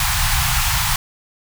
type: band-stop noise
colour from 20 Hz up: pink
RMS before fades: -18 dBFS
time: 0-0.96 s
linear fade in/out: 2 ms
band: 150 to 790 Hz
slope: 48 dB/octave
effects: none